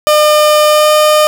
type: tone with pitch glide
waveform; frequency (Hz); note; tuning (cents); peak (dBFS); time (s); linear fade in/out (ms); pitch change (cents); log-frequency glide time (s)
30% pulse; 604 to 608.2; D5 to D#5; +48 to -40; -3; 0.07-1.27; 0; +12; 0.67-0.92
effects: none